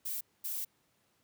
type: noise bursts at uneven times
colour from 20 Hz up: violet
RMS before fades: -37 dBFS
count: 2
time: 0.05-0.21 / 0.44-0.65 s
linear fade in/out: 10 ms
effects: pink hiss -73 dBFS RMS until 1.23 s + high-pass 100 Hz 12 dB/octave